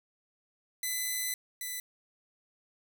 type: tone pair in turn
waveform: 5% pulse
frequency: 2011 / 1997.1 Hz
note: B6 / B6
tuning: +31 / +19 cents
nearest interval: unison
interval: 12 cents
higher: first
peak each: -21 / -25 dBFS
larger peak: first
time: 0.83-1.34 / 1.61-1.8 s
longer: first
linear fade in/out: 2 ms
effects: none

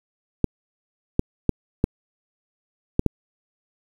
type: clicks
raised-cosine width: 3 ms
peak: -4 dBFS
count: 6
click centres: 0.443 / 1.194 / 1.493 / 1.841 / 2.994 / 3.063 s
effects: 7-bit

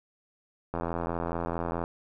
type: click train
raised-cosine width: 1 ms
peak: -17 dBFS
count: 94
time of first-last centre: 0.74-1.839 s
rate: 84.6 Hz
effects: none

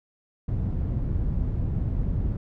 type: low-pass noise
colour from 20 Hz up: white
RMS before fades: -26 dBFS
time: 0.48-2.37 s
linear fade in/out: 5 ms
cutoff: 100 Hz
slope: 12 dB/octave
effects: none

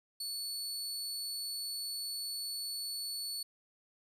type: tone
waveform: sawtooth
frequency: 4435 Hz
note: C#8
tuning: in tune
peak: -34 dBFS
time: 0.2-3.43 s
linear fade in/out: 5 ms
effects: resampled to 32000 Hz + 12-bit

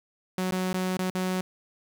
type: tone with dropouts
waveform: sawtooth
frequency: 185 Hz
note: F#3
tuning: in tune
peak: -22 dBFS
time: 0.38-1.41 s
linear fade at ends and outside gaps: 2 ms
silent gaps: 0.51-0.522 / 0.73-0.74 / 0.971-0.991 / 1.101-1.15 s
effects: 9-bit

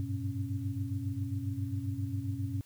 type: tone cluster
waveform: sine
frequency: 95.5 / 102.9 / 122.5 / 275.6 Hz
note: G2 / G#2 / B2 / C#4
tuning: -45 / -16 / -14 / -10 cents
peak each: -37 / -36 / -39 / -39 dBFS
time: 0-2.61 s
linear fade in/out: 0 ms
effects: white hiss -63 dBFS RMS until 2.65 s

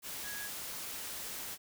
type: tone in noise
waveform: sine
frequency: 1661 Hz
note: G#6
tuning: in tune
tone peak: -43 dBFS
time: 0.23-0.5 s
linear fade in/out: 50 ms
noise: white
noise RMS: -42 dBFS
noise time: 0.02-1.58 s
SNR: -4 dB
effects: none

